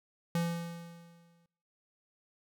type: tone with exponential decay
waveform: square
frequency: 169.6 Hz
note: E3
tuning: 50 cents sharp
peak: -28 dBFS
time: 0.35-1.46 s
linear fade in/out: 2 ms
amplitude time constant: 240 ms
effects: noise-tail reverb RT60 0.7 s tail -23 dB re dry